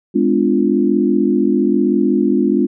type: chord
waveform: sine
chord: G# diminished seventh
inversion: none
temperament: equal with one note detuned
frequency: 207.7 / 252.6 / 293.7 / 349.2 Hz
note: G#3 / B3 / D4 / F4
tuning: 0 / +39 / 0 / 0 cents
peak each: -17 dBFS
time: 0.14-2.67 s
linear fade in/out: 20 ms
effects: none